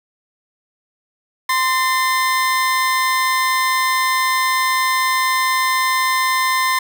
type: tone pair together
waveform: 30% pulse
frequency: 1037.8 / 1800 Hz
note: C6 / A6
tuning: -14 / +39 cents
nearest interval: minor seventh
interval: 953 cents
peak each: -13 / -20 dBFS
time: 1.49-6.79 s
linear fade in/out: 5 ms
effects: none